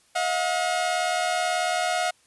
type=tone pair together; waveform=sawtooth; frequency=639.7 / 718 Hz; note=D#5 / F5; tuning=+48 / +48 cents; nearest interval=major second; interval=200 cents; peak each=-25 / -20 dBFS; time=0.15-2.11 s; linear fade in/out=10 ms; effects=white hiss -61 dBFS RMS until 2.26 s + resampled to 24000 Hz